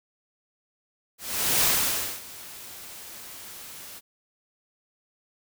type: noise with ADSR envelope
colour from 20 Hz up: white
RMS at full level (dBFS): -21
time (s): 1.18-4.01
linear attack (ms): 440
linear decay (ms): 580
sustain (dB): -21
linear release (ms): 37
effects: none